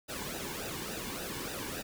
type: noise with flanger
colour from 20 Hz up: pink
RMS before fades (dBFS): -39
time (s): 0.08-1.83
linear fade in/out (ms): 20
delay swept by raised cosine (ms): 0.91 to 1.59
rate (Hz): 3.5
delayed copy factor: -0.7
effects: none